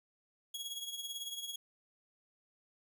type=tone with tremolo; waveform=sawtooth; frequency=3322 Hz; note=G#7; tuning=in tune; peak=-34 dBFS; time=0.54-1.56 s; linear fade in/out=5 ms; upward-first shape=triangle; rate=18 Hz; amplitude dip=70%; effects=none